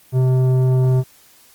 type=tone with tanh clipping; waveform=sine; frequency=128.9 Hz; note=C3; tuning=26 cents flat; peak=-14 dBFS; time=0.12-1.04 s; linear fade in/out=50 ms; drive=12 dB; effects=white hiss -50 dBFS RMS until 1.54 s + Opus 24 kbps